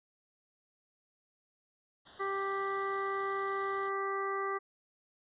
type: band-stop noise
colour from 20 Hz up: white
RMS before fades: -49 dBFS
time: 2.05-3.9 s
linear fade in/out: 20 ms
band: 1900 to 3000 Hz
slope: 96 dB/octave
type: harmonic tone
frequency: 392.2 Hz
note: G4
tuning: 1 cent sharp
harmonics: 1 / 2 / 3 / 4 / 5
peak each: -36 / -43 / -35 / -46 / -42 dBFS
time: 2.19-4.59 s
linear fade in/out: 20 ms
effects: resampled to 8000 Hz